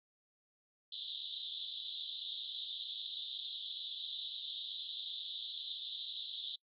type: band-pass noise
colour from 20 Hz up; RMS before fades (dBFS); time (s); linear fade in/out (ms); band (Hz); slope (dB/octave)
white; -44; 0.92-6.56; 5; 3300 to 3900; 96
effects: noise-tail reverb RT60 0.1 s tail -25 dB re dry